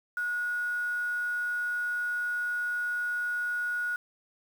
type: tone with quantisation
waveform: sine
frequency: 1452 Hz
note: F#6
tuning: 33 cents flat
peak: -28 dBFS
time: 0.17-3.96 s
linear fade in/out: 2 ms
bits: 8
effects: none